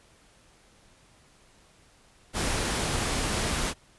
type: noise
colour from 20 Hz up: pink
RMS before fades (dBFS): -28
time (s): 2.33-3.74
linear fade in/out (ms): 50
effects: pink hiss -59 dBFS RMS until 3.98 s + resampled to 24000 Hz